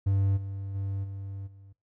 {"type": "tone with level steps", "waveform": "triangle", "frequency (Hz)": 98, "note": "G2", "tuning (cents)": 0, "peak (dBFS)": [-20, -31, -27, -33, -46], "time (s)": [0.06, 1.73], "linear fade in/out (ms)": 10, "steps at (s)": [0.36, 0.74, 1.03, 1.46], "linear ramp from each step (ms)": 20, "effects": ["noise-tail reverb RT60 0.2 s tail -22 dB re dry"]}